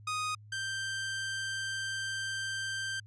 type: tone pair in turn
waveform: sawtooth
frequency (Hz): 1245 / 1568.6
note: D#6 / G6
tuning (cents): +1 / +1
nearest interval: major third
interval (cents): 400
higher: second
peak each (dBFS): -28 / -30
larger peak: first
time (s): 0.07-0.35 / 0.52-3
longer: second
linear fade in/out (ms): 5
effects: added 105 Hz sine -50 dBFS peak until 3.06 s + resampled to 22050 Hz